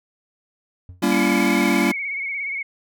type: tone with exponential decay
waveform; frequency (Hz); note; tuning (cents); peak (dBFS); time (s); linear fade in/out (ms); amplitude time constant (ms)
triangle; 90.1; F#2; -45; -30; 0.89-1.09; 0; 42
type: chord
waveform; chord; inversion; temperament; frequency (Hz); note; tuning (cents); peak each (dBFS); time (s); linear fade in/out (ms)
square; G diminished seventh; none; just; 196 / 235.2 / 282.2 / 338.7; G3 / Bb3 / Db4 / Fb4; 0 / +16 / +31 / +47; -23; 1.02-1.92; 10
type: tone with vibrato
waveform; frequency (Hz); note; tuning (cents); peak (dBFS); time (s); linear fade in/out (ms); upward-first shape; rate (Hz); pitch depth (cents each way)
sine; 2217; C#7; 0; -24; 1.11-2.63; 10; sine; 17; 54
effects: none